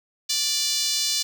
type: tone with high-pass filter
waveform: 5% pulse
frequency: 587.3 Hz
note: D5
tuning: in tune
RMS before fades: -24 dBFS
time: 0.29-1.23 s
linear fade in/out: 10 ms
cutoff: 4100 Hz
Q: 1.7
effects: none